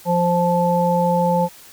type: harmonic tone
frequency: 174.61 Hz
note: F3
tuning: in tune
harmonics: 1 / 3 / 5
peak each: -19 / -19 / -19 dBFS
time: 0.05-1.49 s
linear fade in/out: 50 ms
effects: white hiss -44 dBFS RMS until 1.72 s